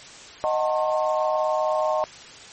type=chord; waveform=sine; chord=D# diminished seventh; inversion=none; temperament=just; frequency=622.3 / 746.7 / 896 / 1075.3 Hz; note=D#5 / F#5 / A5 / C6; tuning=0 / +16 / +31 / +47 cents; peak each=-22 / -28 / -28 / -28 dBFS; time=0.44-2.04 s; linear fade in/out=0 ms; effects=white hiss -43 dBFS RMS until 2.52 s + MP3 32 kbps